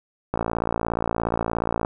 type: click train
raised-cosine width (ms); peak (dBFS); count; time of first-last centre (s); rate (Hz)
1; -9; 87; 0.34-1.849; 57
effects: none